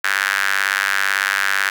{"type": "tone with high-pass filter", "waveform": "sawtooth", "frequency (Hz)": 98, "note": "G2", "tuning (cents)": 0, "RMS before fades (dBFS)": -19, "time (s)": [0.04, 1.7], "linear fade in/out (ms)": 5, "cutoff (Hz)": 1600, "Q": 4.4, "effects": []}